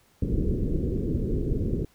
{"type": "low-pass noise", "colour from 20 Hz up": "pink", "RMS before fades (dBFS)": -26, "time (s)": [0.22, 1.85], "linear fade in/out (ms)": 5, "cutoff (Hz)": 450, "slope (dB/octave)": 48, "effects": ["pink hiss -62 dBFS RMS until 1.94 s"]}